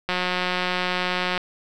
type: click train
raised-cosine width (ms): 0.3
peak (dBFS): -8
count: 234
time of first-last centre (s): 0.09-1.377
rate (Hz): 181
effects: none